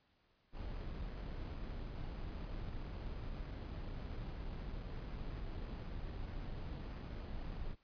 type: noise with sample-and-hold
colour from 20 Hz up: brown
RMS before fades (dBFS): -44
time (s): 0.52-7.76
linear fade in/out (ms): 50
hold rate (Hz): 3675
effects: pink hiss -75 dBFS RMS until 7.83 s + resampled to 11025 Hz